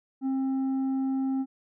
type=tone with tanh clipping; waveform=sine; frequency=266.3 Hz; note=C4; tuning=31 cents sharp; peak=-26 dBFS; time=0.21-1.46 s; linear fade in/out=50 ms; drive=5 dB; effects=none

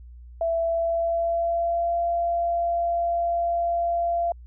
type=tone with pitch glide; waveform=sine; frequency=665 to 685.7 Hz; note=E5 to F5; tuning=+15 to -32 cents; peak=-21 dBFS; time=0.41-4.32 s; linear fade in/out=2 ms; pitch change=+53 cents; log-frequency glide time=0.59-1.98 s; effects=added 60 Hz sine -41 dBFS peak until 4.46 s

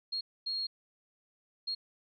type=tone bursts at uneven times; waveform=sine; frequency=4272 Hz; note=C8; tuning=35 cents sharp; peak=-32 dBFS; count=3; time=0.12-0.21 / 0.46-0.67 / 1.67-1.75 s; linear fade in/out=10 ms; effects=none

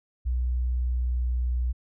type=tone with pitch glide; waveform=sine; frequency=61.74 to 61.31 Hz; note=B1 to B1; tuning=0 to -12 cents; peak=-23 dBFS; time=0.25-1.73 s; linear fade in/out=20 ms; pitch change=-12 cents; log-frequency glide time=0.67-1.33 s; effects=none

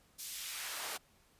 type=noise with high-pass filter sweep; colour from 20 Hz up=pink; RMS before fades=-42 dBFS; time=0.18-0.98 s; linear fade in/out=20 ms; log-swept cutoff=5400 to 590 Hz; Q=0.74; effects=pink hiss -68 dBFS RMS until 1.39 s + resampled to 32000 Hz

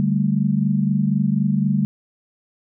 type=chord; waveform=sine; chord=D suspended fourth; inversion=none; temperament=equal; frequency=146.83 / 196 / 220 Hz; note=D3 / G3 / A3; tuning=0 / 0 / 0 cents; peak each=-21 / -19 / -22 dBFS; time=0-1.85 s; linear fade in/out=0 ms; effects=none

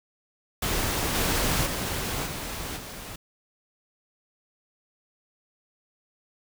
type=noise with level steps; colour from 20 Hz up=pink; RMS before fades=-27 / -25 / -30 / -34 / -39 dBFS; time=0.62-3.16 s; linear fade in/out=5 ms; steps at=1.14 / 1.65 / 2.25 / 2.76 s; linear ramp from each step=20 ms; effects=none

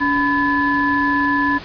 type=tone cluster; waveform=sine; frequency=284.8 / 1001 / 1726 Hz; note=C#4 / B5 / A6; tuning=+47 / +23 / -34 cents; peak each=-19 dBFS; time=0-1.59 s; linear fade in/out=20 ms; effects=pink hiss -34 dBFS RMS until 1.64 s + resampled to 11025 Hz

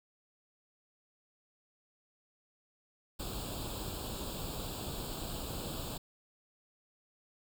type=noise with comb filter; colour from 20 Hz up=pink; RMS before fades=-40 dBFS; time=3.19-5.98 s; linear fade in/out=10 ms; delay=0.25 ms; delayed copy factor=+0.85; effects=none

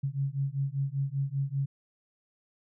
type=beating tone pair; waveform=sine; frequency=135.5 / 140.6 Hz; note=C#3 / C#3; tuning=-39 / +25 cents; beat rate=5.1 Hz; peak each=-31 dBFS; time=0.03-1.66 s; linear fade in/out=10 ms; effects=none

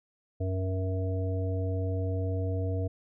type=harmonic tone; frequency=93.8 Hz; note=F#2; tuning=24 cents sharp; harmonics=1 / 3 / 5 / 7; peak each=-28 / -38 / -37 / -40 dBFS; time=0.4-2.88 s; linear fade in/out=10 ms; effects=none

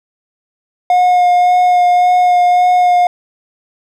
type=tone with vibrato; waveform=triangle; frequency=718 Hz; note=F5; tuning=48 cents sharp; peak=-5 dBFS; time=0.9-3.07 s; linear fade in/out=2 ms; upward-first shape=sine; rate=1.8 Hz; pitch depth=13 cents each way; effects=none

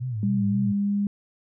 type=tone with vibrato; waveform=sine; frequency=116.4 Hz; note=A#2; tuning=2 cents flat; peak=-26 dBFS; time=0-0.73 s; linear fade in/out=20 ms; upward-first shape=sine; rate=3.7 Hz; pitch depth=180 cents each way
type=tone with pitch glide; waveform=sine; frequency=199.4 to 202.7 Hz; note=G3 to G#3; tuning=+30 to -42 cents; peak=-21 dBFS; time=0.23-1.07 s; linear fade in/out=2 ms; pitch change=+28 cents; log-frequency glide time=0.47-0.95 s
effects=none

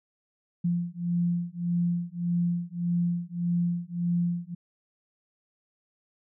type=beating tone pair; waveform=sine; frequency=172.6 / 174.3 Hz; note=F3 / F3; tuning=-20 / -3 cents; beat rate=1.7 Hz; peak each=-28 dBFS; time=0.64-4.55 s; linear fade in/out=10 ms; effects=none

